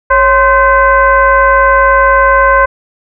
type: tone with frequency modulation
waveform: sine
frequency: 1043 Hz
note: C6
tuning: 6 cents flat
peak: -4 dBFS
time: 0.1-2.66 s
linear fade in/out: 10 ms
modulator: 494 Hz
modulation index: 1.2
effects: none